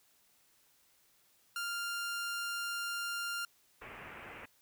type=tone; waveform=sawtooth; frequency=1397 Hz; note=F6; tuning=in tune; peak=-32 dBFS; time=1.56-3.45 s; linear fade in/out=2 ms
type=low-pass noise; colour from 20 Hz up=white; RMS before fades=-49 dBFS; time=3.81-4.46 s; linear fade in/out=10 ms; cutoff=2600 Hz; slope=48 dB/octave
effects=white hiss -69 dBFS RMS until 4.61 s